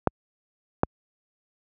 clicks, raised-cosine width 1 ms, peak -4 dBFS, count 2, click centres 0.073 / 0.834 s, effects high-pass 60 Hz 12 dB/octave

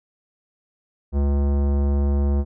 sine tone with tanh clipping, 70.6 Hz, C#2, 32 cents sharp, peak -19 dBFS, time 1.12-2.45 s, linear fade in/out 50 ms, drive 18 dB, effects none

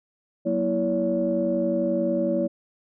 sine tone cluster, 185.8 / 236.9 / 329.8 / 567 Hz, F#3 / A#3 / E4 / C#5, +7 / +28 / +1 / +39 cents, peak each -29 / -27 / -26 / -24 dBFS, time 0.45-2.48 s, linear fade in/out 20 ms, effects tanh soft clip ceiling -11 dBFS

